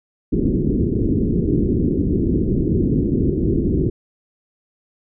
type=low-pass noise; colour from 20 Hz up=white; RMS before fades=-18 dBFS; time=0.32-3.9 s; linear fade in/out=10 ms; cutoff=380 Hz; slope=48 dB/octave; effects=none